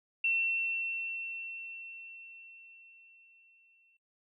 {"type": "tone with exponential decay", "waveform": "sine", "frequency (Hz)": 2703, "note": "E7", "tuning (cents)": 43, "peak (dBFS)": -26, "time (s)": [0.24, 3.97], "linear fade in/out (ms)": 5, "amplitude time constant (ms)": 810, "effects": ["noise-tail reverb RT60 0.3 s tail -24 dB re dry"]}